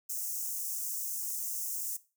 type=high-pass noise; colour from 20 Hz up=white; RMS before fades=-36 dBFS; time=0.09-1.97 s; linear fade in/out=10 ms; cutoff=5900 Hz; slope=48 dB/octave; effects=noise-tail reverb RT60 0.3 s tail -17 dB re dry